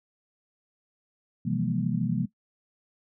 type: tone cluster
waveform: sine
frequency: 126.7 / 162.4 / 174.4 / 200.7 / 234.6 Hz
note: B2 / E3 / F3 / G3 / A#3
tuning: +45 / -26 / -2 / +41 / +11 cents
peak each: -31 dBFS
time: 1.45-2.26 s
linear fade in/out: 10 ms
effects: noise-tail reverb RT60 0.1 s tail -18 dB re dry